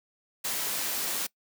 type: high-pass noise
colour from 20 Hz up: white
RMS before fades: -31 dBFS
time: 0.44-1.27 s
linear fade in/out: 10 ms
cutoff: 170 Hz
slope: 12 dB/octave
effects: noise-tail reverb RT60 0.1 s tail -22 dB re dry